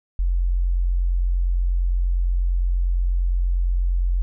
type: tone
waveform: sine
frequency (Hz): 44.3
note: F1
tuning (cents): +25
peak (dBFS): -17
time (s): 0.19-4.22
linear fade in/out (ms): 0
effects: none